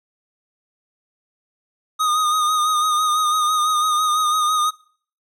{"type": "tone with vibrato", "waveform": "square", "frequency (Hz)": 1237, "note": "D#6", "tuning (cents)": -10, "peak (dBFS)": -17, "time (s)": [1.99, 4.71], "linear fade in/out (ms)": 20, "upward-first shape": "sine", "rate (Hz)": 6, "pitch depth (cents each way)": 37, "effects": ["noise-tail reverb RT60 0.5 s tail -23 dB re dry", "low-pass 12000 Hz 12 dB/octave"]}